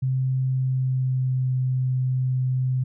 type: tone with pitch glide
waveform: sine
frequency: 130.6 to 128.73 Hz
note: C3 to C3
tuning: -3 to -28 cents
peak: -20 dBFS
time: 0.02-2.84 s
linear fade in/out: 10 ms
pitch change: -25 cents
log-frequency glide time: 0.45-1.54 s
effects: none